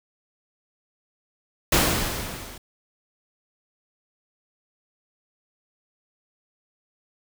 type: noise with level ramp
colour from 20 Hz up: pink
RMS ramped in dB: -17 to -42 dBFS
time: 1.72-2.58 s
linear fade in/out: 5 ms
effects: none